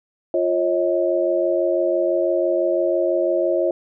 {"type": "tone cluster", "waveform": "sine", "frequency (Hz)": [350.5, 548, 634], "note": ["F4", "C#5", "D#5"], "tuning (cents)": [6, -20, 32], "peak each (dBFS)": -21, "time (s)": [0.34, 3.71], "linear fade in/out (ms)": 2, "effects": []}